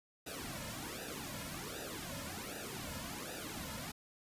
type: noise with flanger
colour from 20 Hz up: pink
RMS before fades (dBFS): -44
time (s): 0.26-3.92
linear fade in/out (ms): 10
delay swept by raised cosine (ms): 0.91 to 2.61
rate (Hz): 1.3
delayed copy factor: -1
effects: resampled to 32000 Hz